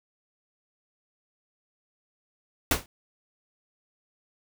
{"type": "noise with exponential decay", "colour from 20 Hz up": "pink", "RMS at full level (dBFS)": -18, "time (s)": [2.71, 2.86], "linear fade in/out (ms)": 2, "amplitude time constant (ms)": 32, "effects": []}